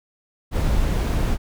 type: noise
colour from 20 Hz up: brown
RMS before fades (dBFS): -20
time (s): 0.51-1.38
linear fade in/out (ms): 50
effects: none